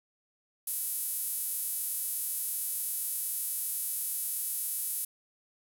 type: tone with high-pass filter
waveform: sawtooth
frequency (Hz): 371.9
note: F#4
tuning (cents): +9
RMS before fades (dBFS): -34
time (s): 0.67-5.05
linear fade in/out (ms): 5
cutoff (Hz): 11000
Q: 2.4
effects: none